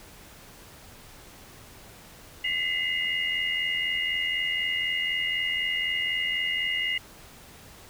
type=tone cluster; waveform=sine; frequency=2023 / 2107 / 2850 Hz; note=B6 / C7 / F7; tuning=+41 / +12 / +34 cents; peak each=-29 / -33 / -28 dBFS; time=2.44-6.98 s; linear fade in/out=5 ms; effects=pink hiss -49 dBFS RMS until 7.89 s